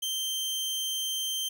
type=tone; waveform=sawtooth; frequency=3136 Hz; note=G7; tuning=in tune; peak=-26 dBFS; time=0.02-1.49 s; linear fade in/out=10 ms; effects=none